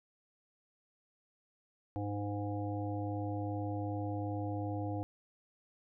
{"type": "harmonic tone", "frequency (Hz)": 102.6, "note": "G#2", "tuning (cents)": -21, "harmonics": [1, 3, 5, 7, 8], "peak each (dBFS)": [-37, -39, -44, -44, -48], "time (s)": [1.96, 5.03], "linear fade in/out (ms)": 0, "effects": []}